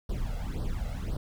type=noise with flanger; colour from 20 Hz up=brown; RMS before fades=-32 dBFS; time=0.09-1.17 s; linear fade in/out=5 ms; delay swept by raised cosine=0.21 to 1.51 ms; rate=1.9 Hz; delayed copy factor=+1; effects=none